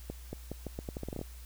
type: accelerating click train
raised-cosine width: 2 ms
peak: -24 dBFS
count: 13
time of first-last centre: 0.1-1.214 s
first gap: 230 ms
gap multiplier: 0.81
effects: added 60 Hz sine -45 dBFS peak until 1.45 s + white hiss -56 dBFS RMS until 1.45 s